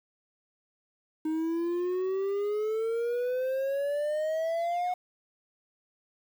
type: exponential sweep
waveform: triangle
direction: up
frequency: 311.1 to 730 Hz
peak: -25 dBFS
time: 1.25-4.94 s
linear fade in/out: 5 ms
effects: 9-bit